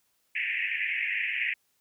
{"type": "band-pass noise", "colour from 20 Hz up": "pink", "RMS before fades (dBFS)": -30, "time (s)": [0.35, 1.54], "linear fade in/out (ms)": 10, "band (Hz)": [1800, 2700], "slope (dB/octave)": 96, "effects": ["white hiss -72 dBFS RMS until 1.8 s"]}